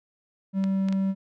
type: tone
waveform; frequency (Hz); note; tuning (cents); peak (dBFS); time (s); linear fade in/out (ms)
triangle; 193; G3; -27; -20; 0.53-1.15; 50
type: clicks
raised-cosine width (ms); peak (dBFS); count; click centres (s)
0.2; -21; 3; 0.64 / 0.886 / 0.926
effects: none